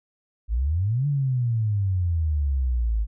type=exponential two-way sweep; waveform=sine; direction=up then down; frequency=51.5 to 146.8 to 51.5 Hz; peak=-20 dBFS; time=0.48-3.07 s; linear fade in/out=50 ms; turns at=1.07 s; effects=none